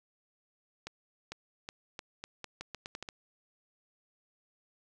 accelerating click train, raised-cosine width 0.2 ms, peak -23 dBFS, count 12, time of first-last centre 0.87-3.088 s, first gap 450 ms, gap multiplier 0.82, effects none

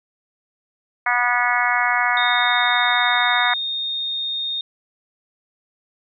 harmonic tone, 243.9 Hz, B3, 21 cents flat, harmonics 3 / 4 / 5 / 6 / 7 / 8 / 9, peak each -24 / -24 / -24 / -24 / -24 / -24 / -24 dBFS, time 1.06-3.54 s, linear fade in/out 5 ms
sine tone, 3682 Hz, A#7, 22 cents flat, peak -22 dBFS, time 2.17-4.61 s, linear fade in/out 2 ms
effects none

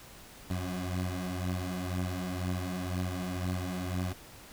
20% pulse beating tone pair, 90.4 / 92.4 Hz, F#2 / F#2, -40 / -2 cents, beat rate 2 Hz, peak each -29 / -32 dBFS, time 0.5-4.13 s, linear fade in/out 5 ms, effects pink hiss -51 dBFS RMS until 4.52 s

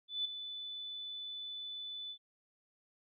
sine tone with ADSR envelope, 3493 Hz, A7, 13 cents flat, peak -31 dBFS, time 0.08-2.18 s, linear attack 170 ms, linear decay 8 ms, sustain -10 dB, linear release 75 ms, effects none

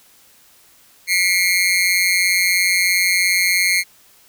sawtooth tone with amplitude modulation, 2146 Hz, C7, 43 cents sharp, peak -7 dBFS, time 1.07-3.84 s, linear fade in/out 50 ms, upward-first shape sine, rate 183 Hz, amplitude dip 85%, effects white hiss -51 dBFS RMS until 4.28 s

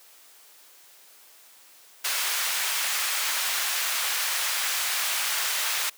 pink high-pass noise, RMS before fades -27 dBFS, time 2.04-5.9 s, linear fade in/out 10 ms, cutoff 1400 Hz, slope 12 dB/octave, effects white hiss -53 dBFS RMS until 5.97 s + high-pass 400 Hz 12 dB/octave

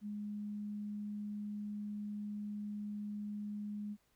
sine tone, 207.7 Hz, G#3, in tune, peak -39 dBFS, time 0.01-3.97 s, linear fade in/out 50 ms, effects pink hiss -75 dBFS RMS until 4.15 s

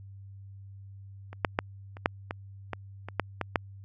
clicks, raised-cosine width 0.5 ms, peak -28 / -7 / -9 / -29 / -7 / -18 / -17 / -23 / -9 / -14 / -8 dBFS, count 11, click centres 1.33 / 1.448 / 1.589 / 1.969 / 2.059 / 2.309 / 2.733 / 3.086 / 3.197 / 3.413 / 3.558 s, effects added 98 Hz sine -44 dBFS peak until 3.84 s

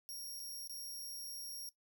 10% pulse tone with dropouts, 5588 Hz, F8, in tune, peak -38 dBFS, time 0.09-1.69 s, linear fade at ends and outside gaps 0 ms, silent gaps 0.395-0.4 / 0.674-0.696 s, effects noise-tail reverb RT60 0.1 s tail -17 dB re dry

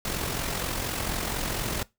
pink noise with amplitude modulation, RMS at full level -28 dBFS, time 0.05-1.83 s, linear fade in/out 2 ms, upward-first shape sine, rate 44.2 Hz, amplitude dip 50%, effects noise-tail reverb RT60 0.2 s tail -21 dB re dry

